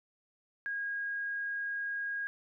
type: tone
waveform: sine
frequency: 1635 Hz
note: G#6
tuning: 28 cents flat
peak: -33 dBFS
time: 0.66-2.27 s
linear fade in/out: 0 ms
effects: none